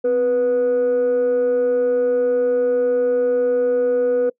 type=tone pair together; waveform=sine; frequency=258.2 / 490.8 Hz; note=C4 / B4; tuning=-23 / -11 cents; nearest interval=major seventh; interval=1112 cents; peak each=-25 / -13 dBFS; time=0.04-4.3 s; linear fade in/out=10 ms; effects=noise-tail reverb RT60 0.1 s tail -24 dB re dry + tanh soft clip ceiling -13 dBFS